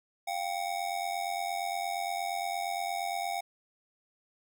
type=ring-modulated tone; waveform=square; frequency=743 Hz; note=F#5; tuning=7 cents sharp; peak=-29 dBFS; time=0.27-3.41 s; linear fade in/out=10 ms; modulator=44.3 Hz; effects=none